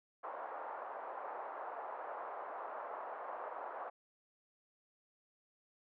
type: band-pass noise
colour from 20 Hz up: pink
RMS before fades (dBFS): -45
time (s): 0.23-3.9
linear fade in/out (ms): 10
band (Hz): 580 to 1200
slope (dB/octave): 24
effects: none